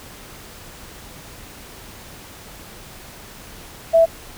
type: tone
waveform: sine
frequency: 659.3 Hz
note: E5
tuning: in tune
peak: -9 dBFS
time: 3.93-4.06 s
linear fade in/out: 20 ms
effects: pink hiss -40 dBFS RMS until 4.37 s